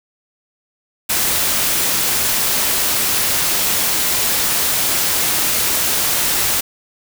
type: noise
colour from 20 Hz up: white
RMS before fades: -17 dBFS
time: 1.09-6.61 s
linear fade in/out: 10 ms
effects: none